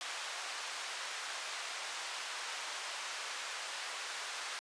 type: band-pass noise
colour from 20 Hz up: pink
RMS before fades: -42 dBFS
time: 0.01-4.59 s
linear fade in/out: 0 ms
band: 950 to 7100 Hz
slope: 12 dB/octave
effects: high-pass 400 Hz 12 dB/octave + resampled to 22050 Hz